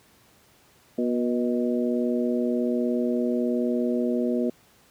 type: harmonic tone with a mistuned harmonic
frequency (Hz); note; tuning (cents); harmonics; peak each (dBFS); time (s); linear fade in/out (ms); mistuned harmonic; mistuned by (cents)
121.2; B2; -32; 2 / 3 / 4 / 5; -24 / -28 / -30 / -32; 0.98-4.5; 5; 5; +42
effects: pink hiss -58 dBFS RMS until 4.9 s + high-pass 80 Hz 12 dB/octave